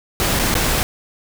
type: noise with dropouts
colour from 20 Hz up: pink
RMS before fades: -18 dBFS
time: 0.2-0.83 s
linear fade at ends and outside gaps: 0 ms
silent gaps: 0.391-0.396 / 0.541-0.552 s
effects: none